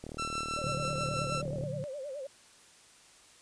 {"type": "click train", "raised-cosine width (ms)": 2, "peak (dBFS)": -28, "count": 62, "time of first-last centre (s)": [0.04, 1.637], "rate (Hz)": 38.2}
{"type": "tone with tremolo", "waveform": "sawtooth", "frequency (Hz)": 1341, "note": "E6", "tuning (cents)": 29, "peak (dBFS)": -28, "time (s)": [0.18, 1.42], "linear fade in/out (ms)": 10, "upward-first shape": "triangle", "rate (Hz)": 6.2, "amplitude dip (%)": 50}
{"type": "tone with vibrato", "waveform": "sine", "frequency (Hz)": 554.4, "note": "C#5", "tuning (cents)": 0, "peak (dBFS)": -37, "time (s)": [0.57, 2.27], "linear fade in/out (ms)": 5, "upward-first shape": "sine", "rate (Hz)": 9.5, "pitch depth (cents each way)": 130}
{"type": "chord", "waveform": "sine", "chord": "Bb augmented", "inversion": "none", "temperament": "just", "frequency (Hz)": [116.54, 145.68, 182.1], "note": ["Bb2", "D3", "F#3"], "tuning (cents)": [0, -14, -27], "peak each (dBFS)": [-42, -37, -43], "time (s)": [0.64, 1.84], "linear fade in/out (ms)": 0}
{"effects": ["white hiss -58 dBFS RMS until 3.41 s", "resampled to 22050 Hz"]}